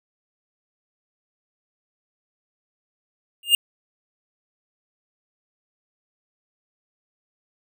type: tone with exponential growth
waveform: square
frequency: 2819 Hz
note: F7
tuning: 16 cents sharp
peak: -9 dBFS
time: 3.43-3.55 s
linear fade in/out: 2 ms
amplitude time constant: 26 ms
effects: none